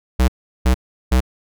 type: tone bursts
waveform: square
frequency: 63.2 Hz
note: B1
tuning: 41 cents sharp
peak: -12 dBFS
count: 3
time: 0.19-1.206 s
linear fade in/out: 10 ms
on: 92 ms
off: 370 ms
effects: none